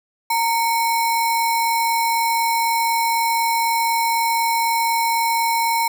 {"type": "tone with sample-and-hold", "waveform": "sine", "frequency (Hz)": 922, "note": "A#5", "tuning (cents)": -19, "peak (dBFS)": -16, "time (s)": [0.3, 5.88], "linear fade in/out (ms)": 5, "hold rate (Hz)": 3150, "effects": []}